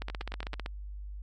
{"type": "two click trains", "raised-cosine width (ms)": 0.3, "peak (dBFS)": [-22, -20], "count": [5, 11], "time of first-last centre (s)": [[0.1, 0.54], [0.02, 0.661]], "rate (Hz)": [9.1, 15.6], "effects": ["added 50 Hz sine -38 dBFS peak until 1.22 s", "MP3 48 kbps"]}